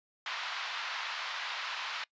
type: band-pass noise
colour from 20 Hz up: pink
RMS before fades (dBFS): -38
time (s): 0.26-2.04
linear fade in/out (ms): 2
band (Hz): 950 to 4400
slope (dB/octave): 24
effects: noise-tail reverb RT60 0.1 s tail -23 dB re dry + resampled to 16000 Hz